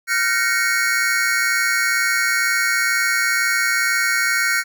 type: chord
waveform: square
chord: Gb major seventh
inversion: third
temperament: equal with one note detuned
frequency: 1396.9 / 1519 / 1864.7 / 2217 Hz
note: F6 / Gb6 / Bb6 / Db7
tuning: 0 / +45 / 0 / 0 cents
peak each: -23 dBFS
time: 0.07-4.64 s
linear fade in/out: 50 ms
effects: none